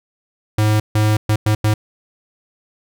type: tone bursts at uneven times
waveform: square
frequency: 107 Hz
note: A2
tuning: 48 cents flat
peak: -13 dBFS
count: 5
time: 0.58-0.8 / 0.95-1.17 / 1.29-1.36 / 1.46-1.55 / 1.64-1.74 s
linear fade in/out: 5 ms
effects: none